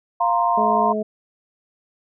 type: chord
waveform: sine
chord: F suspended fourth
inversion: none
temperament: equal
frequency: 698.5 / 932.3 / 1046.5 Hz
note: F5 / Bb5 / C6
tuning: 0 / 0 / 0 cents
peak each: -20 / -20 / -21 dBFS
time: 0.2-0.93 s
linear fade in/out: 10 ms
type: harmonic tone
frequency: 213.9 Hz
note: A3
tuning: 49 cents flat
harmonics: 1 / 2 / 3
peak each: -25 / -25 / -25 dBFS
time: 0.57-1.03 s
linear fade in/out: 10 ms
effects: none